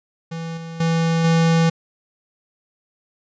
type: tone with level steps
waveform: square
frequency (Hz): 164.81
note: E3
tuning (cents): 0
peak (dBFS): -27 / -31 / -17 / -14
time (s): 0.31-1.7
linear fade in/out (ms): 10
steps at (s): 0.57 / 0.8 / 1.24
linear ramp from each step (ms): 5
effects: resampled to 16000 Hz